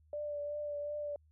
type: tone with vibrato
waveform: sine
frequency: 587.3 Hz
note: D5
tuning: in tune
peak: -36 dBFS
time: 0.13-1.16 s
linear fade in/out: 2 ms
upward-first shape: triangle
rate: 2.7 Hz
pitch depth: 23 cents each way
effects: added 77 Hz sine -63 dBFS peak until 1.31 s